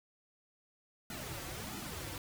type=noise with flanger; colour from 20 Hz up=pink; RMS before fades=-43 dBFS; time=1.1-2.18 s; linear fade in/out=2 ms; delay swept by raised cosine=1.8 to 4.9 ms; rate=1.5 Hz; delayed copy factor=-0.95; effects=none